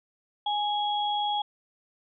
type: tone pair together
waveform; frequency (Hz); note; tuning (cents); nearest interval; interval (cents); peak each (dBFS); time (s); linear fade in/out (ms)
sine; 830.6 / 3322; G#5 / G#7; 0 / 0; 2 octaves; 2400; -26 / -31; 0.46-1.42; 5
effects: none